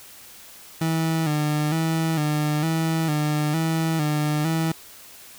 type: tone with vibrato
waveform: 30% pulse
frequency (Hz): 156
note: D#3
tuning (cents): +5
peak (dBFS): -18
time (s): 0.81-4.72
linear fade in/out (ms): 5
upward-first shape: square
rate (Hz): 1.1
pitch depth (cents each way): 65
effects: white hiss -45 dBFS RMS until 5.38 s